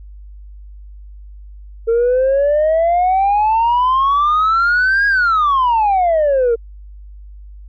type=exponential two-way sweep; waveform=sine; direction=up then down; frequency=452.1 to 1653 to 452.1 Hz; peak=-9 dBFS; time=1.87-6.56 s; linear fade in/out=20 ms; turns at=5.07 s; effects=tanh soft clip ceiling -9 dBFS + added 50 Hz sine -33 dBFS peak until 7.68 s